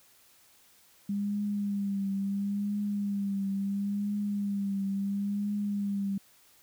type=tone with vibrato; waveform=sine; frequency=200.7 Hz; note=G3; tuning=41 cents sharp; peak=-28 dBFS; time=1.09-6.18 s; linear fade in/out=5 ms; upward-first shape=triangle; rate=0.73 Hz; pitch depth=47 cents each way; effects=white hiss -61 dBFS RMS until 6.62 s